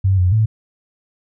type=tone with pitch steps; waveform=sine; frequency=96 / 90.3 / 109.5 Hz; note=G2 / F#2 / A2; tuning=-36 / -42 / -8 cents; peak=-11 dBFS; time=0.04-0.46 s; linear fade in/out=10 ms; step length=140 ms; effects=none